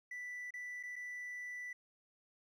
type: tone with dropouts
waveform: triangle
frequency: 1975.5 Hz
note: B6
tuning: in tune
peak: -40 dBFS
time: 0.11-1.73 s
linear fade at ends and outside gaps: 5 ms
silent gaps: 0.507-0.538 / 0.829-0.834 / 0.958-0.962 s
effects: tanh soft clip ceiling -36 dBFS